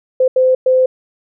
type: tone bursts at uneven times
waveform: sine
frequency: 515 Hz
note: C5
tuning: 28 cents flat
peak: -8 dBFS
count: 3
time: 0.2-0.28 / 0.36-0.55 / 0.66-0.86 s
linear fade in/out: 5 ms
effects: none

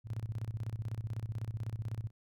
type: tone with tremolo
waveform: sine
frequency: 110 Hz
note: A2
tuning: in tune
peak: -33 dBFS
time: 0.04-2.11 s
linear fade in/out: 50 ms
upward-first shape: square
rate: 16 Hz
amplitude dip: 80%
effects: none

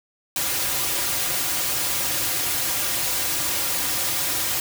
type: noise with comb filter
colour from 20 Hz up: white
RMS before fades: -24 dBFS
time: 0.36-4.6 s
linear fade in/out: 2 ms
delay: 4.6 ms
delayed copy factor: -0.7
effects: none

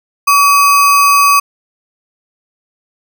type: tone with sample-and-hold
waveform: sine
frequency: 1140 Hz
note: C#6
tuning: 48 cents sharp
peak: -5 dBFS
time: 0.27-1.4 s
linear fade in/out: 10 ms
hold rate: 3675 Hz
effects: none

